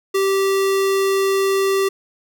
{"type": "tone", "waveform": "square", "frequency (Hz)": 389.4, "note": "G4", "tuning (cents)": -12, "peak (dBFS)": -16, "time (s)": [0.14, 1.89], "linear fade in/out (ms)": 10, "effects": []}